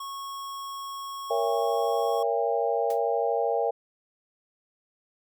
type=tone; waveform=square; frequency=1100 Hz; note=C#6; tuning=14 cents flat; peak=-35 dBFS; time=0-2.23 s; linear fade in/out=5 ms
type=chord; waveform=sine; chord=A# diminished seventh; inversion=none; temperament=just; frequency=466.2 / 559.4 / 671.3 / 805.5 Hz; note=A#4 / C#5 / E5 / G5; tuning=0 / +16 / +31 / +47 cents; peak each=-27 / -30 / -29 / -29 dBFS; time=1.3-3.71 s; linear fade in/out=10 ms
type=noise with exponential decay; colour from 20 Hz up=white; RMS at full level=-40 dBFS; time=2.9-3.02 s; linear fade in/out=2 ms; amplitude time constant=24 ms
effects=none